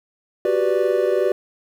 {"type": "chord", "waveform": "triangle", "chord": "G major seventh", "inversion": "third", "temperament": "equal", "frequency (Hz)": [370, 392, 493.9, 587.3], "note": ["F#4", "G4", "B4", "D5"], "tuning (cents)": [0, 0, 0, 0], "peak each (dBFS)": -20, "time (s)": [0.45, 1.32], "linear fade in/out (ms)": 2, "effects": ["8-bit"]}